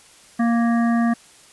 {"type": "harmonic tone with a mistuned harmonic", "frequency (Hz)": 233.1, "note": "A#3", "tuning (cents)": 0, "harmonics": [1, 3, 5, 7, 8], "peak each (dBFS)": [-16, -26, -30, -33, -34], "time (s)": [0.39, 1.14], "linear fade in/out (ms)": 10, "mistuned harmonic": 7, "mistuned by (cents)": 24, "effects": ["white hiss -49 dBFS RMS until 1.52 s", "resampled to 24000 Hz"]}